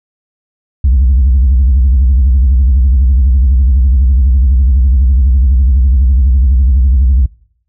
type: tone with vibrato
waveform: sine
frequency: 64.8 Hz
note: C2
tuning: 16 cents flat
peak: -3 dBFS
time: 0.84-7.26 s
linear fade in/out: 5 ms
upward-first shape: sine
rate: 12 Hz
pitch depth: 200 cents each way
effects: noise-tail reverb RT60 0.7 s tail -25 dB re dry + tanh soft clip ceiling -3 dBFS